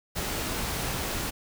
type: noise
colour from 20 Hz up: pink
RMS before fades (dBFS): -31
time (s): 0.15-1.31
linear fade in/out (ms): 20
effects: none